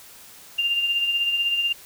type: tone with tremolo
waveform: sine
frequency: 2794 Hz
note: F7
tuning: in tune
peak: -18 dBFS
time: 0.58-1.73 s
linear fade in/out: 10 ms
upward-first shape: sine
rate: 16 Hz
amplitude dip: 45%
effects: white hiss -46 dBFS RMS until 1.85 s